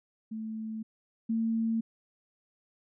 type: tone pair in turn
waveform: sine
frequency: 220 / 225.8 Hz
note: A3 / A3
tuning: 0 / +45 cents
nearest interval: unison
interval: 45 cents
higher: second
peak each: -34 / -26 dBFS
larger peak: second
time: 0.31-0.83 / 1.29-1.81 s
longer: neither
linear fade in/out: 10 ms
effects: none